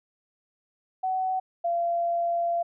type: tone pair in turn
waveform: sine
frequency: 751 / 685.6 Hz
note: F#5 / F5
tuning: +26 / -32 cents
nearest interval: major second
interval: 158 cents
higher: first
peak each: -24 / -23 dBFS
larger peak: second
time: 1.03-1.4 / 1.64-2.63 s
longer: second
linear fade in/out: 10 ms
effects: none